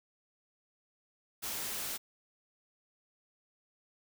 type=noise; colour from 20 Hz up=white; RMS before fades=-38 dBFS; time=1.42-1.98 s; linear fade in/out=20 ms; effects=none